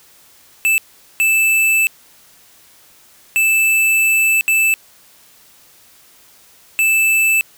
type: tone bursts at uneven times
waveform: square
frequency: 2637 Hz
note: E7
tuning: in tune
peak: -12 dBFS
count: 5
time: 0.65-0.78 / 1.2-1.87 / 3.36-4.41 / 4.48-4.74 / 6.79-7.41 s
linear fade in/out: 0 ms
effects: white hiss -48 dBFS RMS until 7.57 s